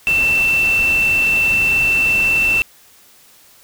sine tone in noise, 2677 Hz, E7, 26 cents sharp, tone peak -12 dBFS, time 0.07-2.62 s, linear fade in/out 0 ms, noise pink, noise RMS -28 dBFS, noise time 0.07-2.62 s, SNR +13 dB, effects white hiss -48 dBFS RMS until 3.63 s

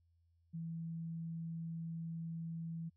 sine tone, 164.81 Hz, E3, in tune, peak -40 dBFS, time 0.53-2.9 s, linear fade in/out 20 ms, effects added 84 Hz sine -70 dBFS peak until 2.96 s

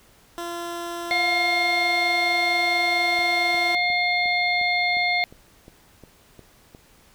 15% pulse tone, 343.3 Hz, F4, 30 cents flat, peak -23 dBFS, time 0.38-3.75 s, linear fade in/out 0 ms
harmonic tone, 711 Hz, F5, 31 cents sharp, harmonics 1 / 3 / 5 / 6, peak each -25 / -21 / -31 / -30 dBFS, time 1.11-5.24 s, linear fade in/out 0 ms
click train, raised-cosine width 2 ms, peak -30 dBFS, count 11, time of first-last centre 3.19-6.749 s, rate 2.81 Hz
effects pink hiss -55 dBFS RMS until 7.14 s

